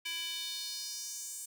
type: tone with high-pass filter sweep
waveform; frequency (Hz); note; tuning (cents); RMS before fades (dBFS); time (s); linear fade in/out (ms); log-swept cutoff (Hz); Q
square; 332; E4; +12; -40; 0.05-1.46; 10; 2600 to 8100; 3
effects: none